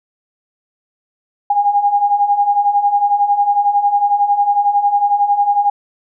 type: beating tone pair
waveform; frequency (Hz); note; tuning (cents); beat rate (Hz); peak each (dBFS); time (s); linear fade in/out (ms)
sine; 807 / 818; G#5 / G#5; -50 / -26; 11; -17 / -12; 1.5-5.7; 5
effects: none